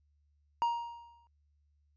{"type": "tone with exponential decay", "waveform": "triangle", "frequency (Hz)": 940, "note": "A#5", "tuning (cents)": 14, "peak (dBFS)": -23, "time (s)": [0.62, 1.27], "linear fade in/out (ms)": 0, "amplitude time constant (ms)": 140, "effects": ["added 73 Hz sine -68 dBFS peak until 1.96 s", "resampled to 16000 Hz"]}